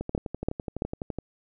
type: two click trains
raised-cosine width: 2 ms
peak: -11 / -18 dBFS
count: 3 / 15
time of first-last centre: 0.15-0.821 / 0.01-1.186 s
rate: 2.98 / 11.9 Hz
effects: none